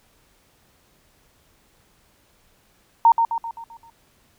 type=tone with echo; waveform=sine; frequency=920 Hz; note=A#5; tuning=23 cents flat; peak=-9 dBFS; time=3.05-3.12 s; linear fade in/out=2 ms; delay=130 ms; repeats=6; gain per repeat=-6 dB; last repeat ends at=3.9 s; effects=pink hiss -60 dBFS RMS until 4.38 s